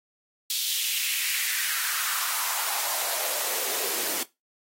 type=noise with high-pass filter sweep; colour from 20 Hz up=white; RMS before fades=-28 dBFS; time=0.5-4.23 s; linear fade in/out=2 ms; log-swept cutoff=3700 to 310 Hz; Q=2.5; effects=noise-tail reverb RT60 0.2 s tail -18 dB re dry + AAC 48 kbps